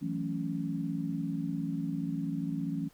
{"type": "chord", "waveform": "sine", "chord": "F# minor seventh", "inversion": "third", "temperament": "equal", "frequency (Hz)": [164.81, 185, 220, 277.2], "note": ["E3", "F#3", "A3", "C#4"], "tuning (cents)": [0, 0, 0, 0], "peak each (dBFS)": [-35, -38, -39, -35], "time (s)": [0.01, 2.89], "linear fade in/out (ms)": 20, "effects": ["pink hiss -63 dBFS RMS until 2.93 s"]}